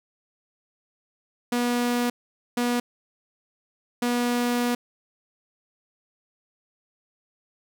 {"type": "tone bursts at uneven times", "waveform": "sawtooth", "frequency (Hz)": 242.3, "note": "B3", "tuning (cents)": -33, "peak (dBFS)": -18, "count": 3, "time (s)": [[1.52, 2.1], [2.57, 2.8], [4.02, 4.75]], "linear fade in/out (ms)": 5, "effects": []}